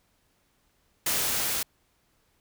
white noise with level ramp, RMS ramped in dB -26 to -29 dBFS, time 1.06-1.63 s, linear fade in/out 5 ms, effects pink hiss -69 dBFS RMS until 2.4 s

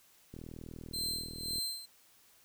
click train, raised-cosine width 3 ms, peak -33 dBFS, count 51, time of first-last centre 0.34-1.584 s, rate 40.2 Hz
sawtooth tone with tremolo, 4121 Hz, C8, 27 cents flat, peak -30 dBFS, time 0.93-1.86 s, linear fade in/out 10 ms, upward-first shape sine, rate 1.9 Hz, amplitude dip 80%
effects white hiss -64 dBFS RMS until 2.44 s

